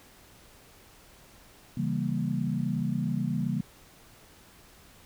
sine chord, C# diminished seventh, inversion none, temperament equal with one note detuned, 137.08 / 164.81 / 196 / 233.1 Hz, C#3 / E3 / G3 / Bb3, -19 / 0 / 0 / 0 cents, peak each -32 dBFS, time 1.77-3.61 s, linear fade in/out 5 ms, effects pink hiss -55 dBFS RMS until 5.05 s

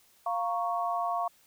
sine chord, Bb minor, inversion second, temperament equal, 698.5 / 932.3 / 1108.7 Hz, F5 / Bb5 / Db6, 0 / 0 / 0 cents, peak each -30 / -36 / -32 dBFS, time 0.26-1.28 s, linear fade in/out 5 ms, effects white hiss -63 dBFS RMS until 1.46 s

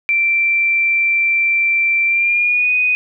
sine tone with pitch glide, 2349 to 2489 Hz, D7 to D#7, 0 to 0 cents, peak -12 dBFS, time 0.09-2.95 s, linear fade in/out 0 ms, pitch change +100 cents, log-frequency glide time 2.06-2.74 s, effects none

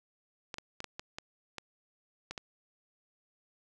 clicks, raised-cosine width 0.2 ms, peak -22 dBFS, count 9, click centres 0.542 / 0.584 / 0.804 / 0.843 / 0.995 / 1.185 / 1.583 / 2.31 / 2.378 s, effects none

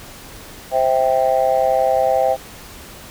sine chord, C major, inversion none, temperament just, 523.3 / 654.1 / 784.9 Hz, C5 / E5 / G5, 0 / -14 / +2 cents, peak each -17 dBFS, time 0.71-2.37 s, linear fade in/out 50 ms, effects tanh soft clip ceiling -5 dBFS + pink hiss -38 dBFS RMS until 3.1 s

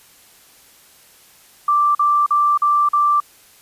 sine tone bursts, 1174.7 Hz, D6, in tune, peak -12 dBFS, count 5, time 1.68-3.202 s, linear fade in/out 5 ms, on 270 ms, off 43 ms, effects white hiss -49 dBFS RMS until 3.61 s + resampled to 32000 Hz

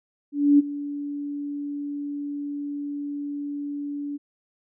sine tone with ADSR envelope, 287.9 Hz, D4, 34 cents flat, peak -11 dBFS, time 0.32-4.18 s, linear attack 270 ms, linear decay 21 ms, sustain -17 dB, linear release 24 ms, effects none

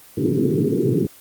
white band-pass noise, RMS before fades -19 dBFS, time 0.17-1.07 s, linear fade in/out 10 ms, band 110 to 440 Hz, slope 96 dB/octave, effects white hiss -46 dBFS RMS until 1.2 s + Opus 24 kbps

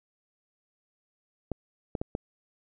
clicks, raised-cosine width 2 ms, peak -17 dBFS, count 4, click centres 1.517 / 1.952 / 2.015 / 2.151 s, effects none

